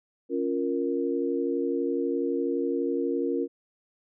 sine chord, Bb minor, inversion first, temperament equal, 277.2 / 349.2 / 466.2 Hz, Db4 / F4 / Bb4, 0 / 0 / 0 cents, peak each -29 dBFS, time 0.29-3.48 s, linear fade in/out 50 ms, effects none

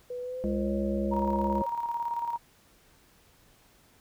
sine tone with pitch glide, 493.9 to 544.9 Hz, B4 to C#5, 0 to -30 cents, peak -33 dBFS, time 0.1-1.66 s, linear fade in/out 5 ms, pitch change +170 cents, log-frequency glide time 0.21-0.74 s
harmonic tone, 68.4 Hz, C#2, 23 cents flat, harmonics 1 / 3 / 5 / 7 / 9, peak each -35 / -29 / -34 / -41 / -41 dBFS, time 0.44-1.62 s, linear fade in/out 0 ms
sine tone with tremolo, 940 Hz, A#5, 14 cents sharp, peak -27 dBFS, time 1.11-2.38 s, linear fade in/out 20 ms, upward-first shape square, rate 18 Hz, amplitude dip 50%
effects pink hiss -61 dBFS RMS until 4 s

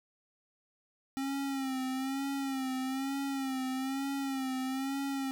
square tone with vibrato, 267.8 Hz, C4, 40 cents sharp, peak -33 dBFS, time 1.17-5.31 s, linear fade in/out 0 ms, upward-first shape sine, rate 1.1 Hz, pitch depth 55 cents each way, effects none

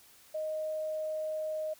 sine tone, 622.3 Hz, D#5, in tune, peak -32 dBFS, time 0.34-1.74 s, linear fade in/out 10 ms, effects white hiss -59 dBFS RMS until 1.79 s

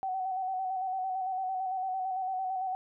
sine tone with vibrato, 754 Hz, F#5, 32 cents sharp, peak -30 dBFS, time 0.03-2.75 s, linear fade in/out 0 ms, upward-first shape square, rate 8.9 Hz, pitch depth 31 cents each way, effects none

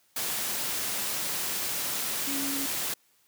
sine tone in noise, 276.8 Hz, C#4, 2 cents flat, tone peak -33 dBFS, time 2.27-2.66 s, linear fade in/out 5 ms, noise white, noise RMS -31 dBFS, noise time 0.16-2.94 s, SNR -5 dB, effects white hiss -66 dBFS RMS until 3.27 s + high-pass 100 Hz 12 dB/octave

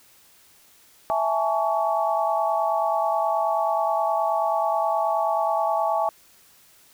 sine chord, A major seventh, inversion second, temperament equal with one note detuned, 659.3 / 830.6 / 880 / 1127.5 Hz, E5 / G#5 / A5 / C#6, 0 / 0 / 0 / +29 cents, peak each -24 / -25 / -27 / -28 dBFS, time 1.1-6.09 s, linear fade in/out 0 ms, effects white hiss -55 dBFS RMS until 6.93 s

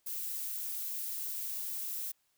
violet noise, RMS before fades -38 dBFS, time 0.06-2.12 s, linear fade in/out 10 ms, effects white hiss -75 dBFS RMS until 2.37 s

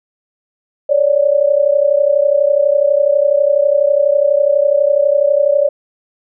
sine tone pair together, 556.9 / 589 Hz, C#5 / D5, +8 / +5 cents, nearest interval minor second, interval 97 cents, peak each -12 dBFS, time 0.89-5.69 s, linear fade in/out 10 ms, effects none

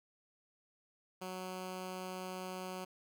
10% pulse tone, 185 Hz, F#3, in tune, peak -33 dBFS, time 1.21-2.85 s, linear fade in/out 10 ms, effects none

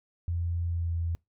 sine tone with pitch glide, 85.5 to 84.03 Hz, F2 to E2, -36 to +34 cents, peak -27 dBFS, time 0.28-1.15 s, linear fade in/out 0 ms, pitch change -30 cents, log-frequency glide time 0.66-0.94 s, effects noise-tail reverb RT60 0.2 s tail -26 dB re dry

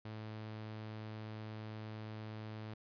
sawtooth tone, 108.6 Hz, A2, 22 cents flat, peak -40 dBFS, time 0.05-2.74 s, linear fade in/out 5 ms, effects resampled to 11025 Hz

